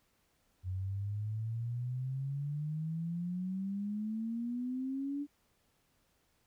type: exponential sweep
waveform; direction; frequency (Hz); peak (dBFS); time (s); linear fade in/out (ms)
sine; up; 90.9 to 291.2; -34; 0.63-5.27; 50
effects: pink hiss -74 dBFS RMS until 6.46 s